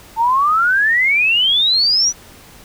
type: exponential sweep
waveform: sine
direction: up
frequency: 880 to 6000 Hz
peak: -11 dBFS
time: 0.16-2.13 s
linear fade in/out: 50 ms
effects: pink hiss -42 dBFS RMS until 2.64 s